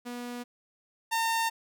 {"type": "tone pair in turn", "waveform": "sawtooth", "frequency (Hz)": [243, 909.5], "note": ["B3", "A#5"], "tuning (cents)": [-28, -43], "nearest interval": "octave + major seventh", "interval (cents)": 2285, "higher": "second", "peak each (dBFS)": [-32, -22], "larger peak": "second", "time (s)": [[0.05, 0.44], [1.11, 1.5]], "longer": "neither", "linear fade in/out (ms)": 20, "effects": []}